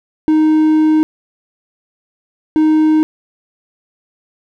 triangle tone bursts at uneven times, 311.1 Hz, D#4, in tune, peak -6 dBFS, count 2, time 0.28-1.03 / 2.56-3.03 s, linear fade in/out 0 ms, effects none

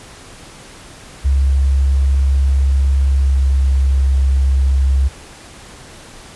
sine tone with pitch glide, 68 to 67.26 Hz, C#2 to C2, -33 to +48 cents, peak -10 dBFS, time 1.24-5.09 s, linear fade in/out 20 ms, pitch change -19 cents, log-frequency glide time 3.21-3.38 s, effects pink hiss -38 dBFS RMS until 6.35 s + resampled to 24000 Hz

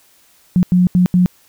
sine tone bursts at uneven times, 180 Hz, F#3, 47 cents flat, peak -8 dBFS, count 4, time 0.56-0.63 / 0.72-0.87 / 0.95-1.06 / 1.14-1.26 s, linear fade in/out 0 ms, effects white hiss -52 dBFS RMS until 1.48 s

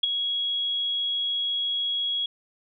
sine tone with ADSR envelope, 3322 Hz, G#7, in tune, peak -16 dBFS, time 0.03-2.26 s, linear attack 7 ms, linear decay 14 ms, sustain -8 dB, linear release 4 ms, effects none

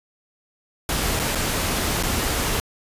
pink noise with dropouts, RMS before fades -23 dBFS, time 0.89-2.6 s, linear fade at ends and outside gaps 1 ms, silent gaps 1.193-1.197 / 1.35-1.355 / 2.027-2.034 s, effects resampled to 32000 Hz

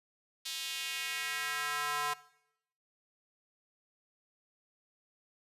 square tone with high-pass filter sweep, 146.83 Hz, D3, in tune, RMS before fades -36 dBFS, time 0.45-2.14 s, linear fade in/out 10 ms, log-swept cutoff 3700 to 1000 Hz, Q 1.8, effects noise-tail reverb RT60 0.8 s tail -20 dB re dry + resampled to 32000 Hz

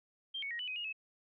sine tone with pitch steps, 3173 / 2220 / 1885 / 2978 / 2517 / 2863 / 2587 Hz, G7 / C#7 / A#6 / F#7 / D#7 / F7 / E7, +20 / +2 / +19 / +11 / +19 / +42 / -33 cents, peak -37 dBFS, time 0.34-0.928 s, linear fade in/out 10 ms, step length 84 ms, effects none

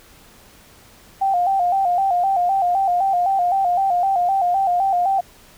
sine tone with vibrato, 743 Hz, F#5, 7 cents sharp, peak -15 dBFS, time 1.21-5.21 s, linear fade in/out 10 ms, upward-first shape square, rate 3.9 Hz, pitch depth 83 cents each way, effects pink hiss -48 dBFS RMS until 5.57 s

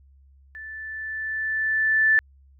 sine tone with level ramp, 1757 Hz, A6, 3 cents flat, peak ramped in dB -36 to -14 dBFS, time 0.55-2.19 s, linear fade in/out 0 ms, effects added 68 Hz sine -51 dBFS peak until 2.59 s

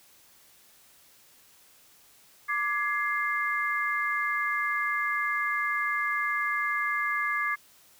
sine tone cluster, 1179 / 1678 / 2096 Hz, D6 / G#6 / C7, +6 / +17 / +2 cents, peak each -30 dBFS, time 2.48-7.56 s, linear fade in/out 20 ms, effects white hiss -58 dBFS RMS until 7.99 s

